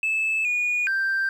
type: tone with pitch steps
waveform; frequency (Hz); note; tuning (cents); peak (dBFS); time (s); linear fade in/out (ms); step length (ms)
sine; 2617 / 2449 / 1572; E7 / D#7 / G6; -13 / -28 / +4; -19; 0.03-1.29; 2; 420
effects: tanh soft clip ceiling -19 dBFS + 9-bit